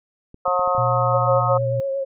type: clicks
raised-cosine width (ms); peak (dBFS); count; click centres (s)
3; -28; 5; 0.344 / 0.48 / 0.594 / 0.676 / 0.75
type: harmonic tone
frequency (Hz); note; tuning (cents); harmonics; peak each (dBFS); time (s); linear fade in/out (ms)
180; F#3; -47; 3 / 4 / 5 / 6 / 7; -22 / -24 / -27 / -25 / -22; 0.45-1.58; 10
type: tone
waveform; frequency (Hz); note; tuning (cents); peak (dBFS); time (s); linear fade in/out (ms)
sine; 120.8; B2; -38; -22; 0.78-1.8; 0
type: tone with vibrato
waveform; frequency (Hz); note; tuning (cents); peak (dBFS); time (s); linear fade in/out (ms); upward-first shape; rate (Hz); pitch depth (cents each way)
sine; 545; C#5; -29; -21; 1.13-2.05; 20; sine; 8.6; 24
effects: none